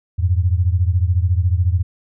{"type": "beating tone pair", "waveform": "sine", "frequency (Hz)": [85.4, 99.4], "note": ["F2", "G2"], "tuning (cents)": [-38, 25], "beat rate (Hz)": 14, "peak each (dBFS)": [-15, -18], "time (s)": [0.18, 1.83], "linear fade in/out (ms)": 20, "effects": []}